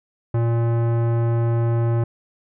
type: tone with tanh clipping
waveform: sine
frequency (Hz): 116.54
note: A#2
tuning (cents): 0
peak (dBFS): -19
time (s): 0.34-2.04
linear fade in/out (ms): 5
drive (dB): 18
effects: none